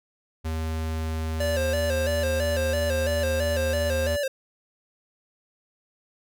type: tone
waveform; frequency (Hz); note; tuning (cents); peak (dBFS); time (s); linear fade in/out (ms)
square; 79.9; D#2; +47; -27; 0.44-4.17; 20
type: tone with vibrato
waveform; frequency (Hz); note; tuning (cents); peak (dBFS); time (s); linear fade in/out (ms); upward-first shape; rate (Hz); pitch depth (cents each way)
square; 555; C#5; +2; -25; 1.4-4.28; 5; square; 3; 75
effects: none